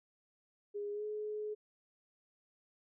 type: tone with pitch glide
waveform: sine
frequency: 410.6 to 423.9 Hz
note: G#4 to G#4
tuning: -20 to +35 cents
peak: -37 dBFS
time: 0.74-1.55 s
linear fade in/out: 20 ms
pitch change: +55 cents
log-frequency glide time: 0.92-1.04 s
effects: none